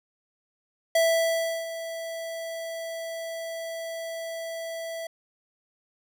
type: tone with ADSR envelope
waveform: square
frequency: 659.3 Hz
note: E5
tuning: in tune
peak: -19 dBFS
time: 0.95-5.07 s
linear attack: 5 ms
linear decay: 700 ms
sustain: -14 dB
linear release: 4 ms
effects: none